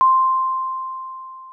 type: tone with level ramp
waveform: sine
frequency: 1046.5 Hz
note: C6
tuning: in tune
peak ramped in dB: -9 to -37 dBFS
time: 0.01-1.52 s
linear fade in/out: 0 ms
effects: none